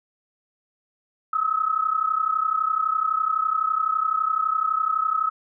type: tone pair together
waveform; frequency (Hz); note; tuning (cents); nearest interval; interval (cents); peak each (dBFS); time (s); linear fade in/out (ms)
sine; 1268 / 1299.9; D#6 / E6; +32 / -25; unison; 43; -23; 1.33-5.3; 5
effects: none